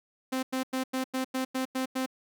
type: tone bursts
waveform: sawtooth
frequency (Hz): 260.3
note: C4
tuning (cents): -9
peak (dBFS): -24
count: 9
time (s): 0.32-2.062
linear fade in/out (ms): 10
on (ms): 110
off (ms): 94
effects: none